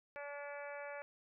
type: harmonic tone with a mistuned harmonic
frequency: 287 Hz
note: D4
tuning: 40 cents flat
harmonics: 2 / 3 / 4 / 5 / 6 / 7 / 8 / 9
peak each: -46 / -52 / -57 / -53 / -53 / -58 / -54 / -63 dBFS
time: 0.16-1.02 s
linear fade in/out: 0 ms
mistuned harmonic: 9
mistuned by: +16 cents
effects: none